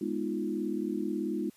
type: chord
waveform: sine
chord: F half-diminished seventh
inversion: first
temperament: equal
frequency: 207.7 / 246.9 / 311.1 / 349.2 Hz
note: Ab3 / Cb4 / Eb4 / F4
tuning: 0 / 0 / 0 / 0 cents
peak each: -35 / -37 / -34 / -35 dBFS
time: 0.01-1.5 s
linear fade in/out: 5 ms
effects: white hiss -62 dBFS RMS until 1.56 s + resampled to 32000 Hz